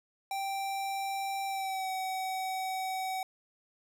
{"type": "tone with pitch glide", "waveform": "square", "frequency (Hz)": [783, 755.9], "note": ["G5", "F#5"], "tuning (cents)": [-2, 37], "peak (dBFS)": -33, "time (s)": [0.31, 3.23], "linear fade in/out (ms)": 2, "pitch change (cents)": -61, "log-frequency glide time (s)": [1.46, 1.9], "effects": []}